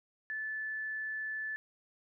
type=tone; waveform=sine; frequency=1743 Hz; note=A6; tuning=17 cents flat; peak=-35 dBFS; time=0.3-1.56 s; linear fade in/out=0 ms; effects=none